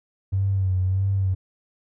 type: tone with vibrato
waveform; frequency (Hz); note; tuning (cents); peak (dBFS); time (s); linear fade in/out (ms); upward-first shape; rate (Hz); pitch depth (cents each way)
triangle; 95.1; F#2; +48; -15; 0.32-1.35; 20; sine; 1.6; 54
effects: tanh soft clip ceiling -17 dBFS